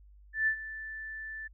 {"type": "tone with ADSR envelope", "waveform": "sine", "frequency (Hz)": 1760, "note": "A6", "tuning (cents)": 0, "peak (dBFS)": -23, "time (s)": [0.33, 1.48], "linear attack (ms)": 140, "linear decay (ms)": 85, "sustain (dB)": -15, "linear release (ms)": 13, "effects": ["added 50 Hz sine -53 dBFS peak until 1.53 s"]}